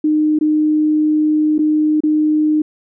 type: tone with dropouts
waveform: sine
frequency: 305.9 Hz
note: D#4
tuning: 29 cents flat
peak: -11 dBFS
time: 0.04-2.62 s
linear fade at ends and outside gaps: 5 ms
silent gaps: 0.389-0.41 / 1.582-1.59 / 2.005-2.035 s
effects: none